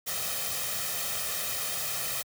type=noise with comb filter; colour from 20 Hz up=white; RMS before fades=-32 dBFS; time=0.06-2.23 s; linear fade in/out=20 ms; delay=1.6 ms; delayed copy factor=+0.7; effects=high-pass 80 Hz 12 dB/octave